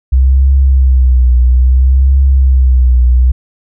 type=tone with vibrato; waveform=sine; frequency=64.4 Hz; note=C2; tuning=27 cents flat; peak=-4 dBFS; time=0.12-3.32 s; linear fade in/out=10 ms; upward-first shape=triangle; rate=0.6 Hz; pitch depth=90 cents each way; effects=none